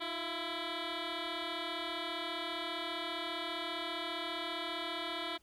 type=tone with frequency modulation; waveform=sine; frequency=1318.5 Hz; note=E6; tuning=in tune; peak=-34 dBFS; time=0-5.38 s; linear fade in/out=20 ms; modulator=334 Hz; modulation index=7.6; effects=tanh soft clip ceiling -34 dBFS + pink hiss -70 dBFS RMS until 5.42 s